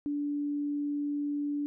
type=tone; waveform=sine; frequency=290.2 Hz; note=D4; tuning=21 cents flat; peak=-29 dBFS; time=0.06-1.66 s; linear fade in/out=0 ms; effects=none

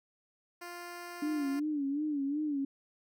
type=tone; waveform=10% pulse; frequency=349.2 Hz; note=F4; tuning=in tune; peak=-34 dBFS; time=0.61-1.6 s; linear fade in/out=10 ms
type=tone with vibrato; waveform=sine; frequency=290 Hz; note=D4; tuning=22 cents flat; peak=-30 dBFS; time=1.22-2.65 s; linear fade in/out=5 ms; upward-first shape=sine; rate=2.7 Hz; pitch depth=99 cents each way
effects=none

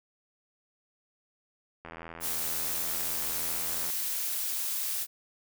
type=click train; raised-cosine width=0.5 ms; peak=-27 dBFS; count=171; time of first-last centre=1.85-3.901 s; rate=82.9 Hz
type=noise; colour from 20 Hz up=blue; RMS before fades=-32 dBFS; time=2.2-5.07 s; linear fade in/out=50 ms
effects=none

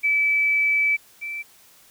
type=tone pair in turn; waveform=sine; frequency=2305 / 2330 Hz; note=D7 / D7; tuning=-33 / -14 cents; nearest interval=unison; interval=19 cents; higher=second; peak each=-17 / -28 dBFS; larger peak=first; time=0.03-0.97 / 1.21-1.43 s; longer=first; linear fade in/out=20 ms; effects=white hiss -53 dBFS RMS until 1.9 s

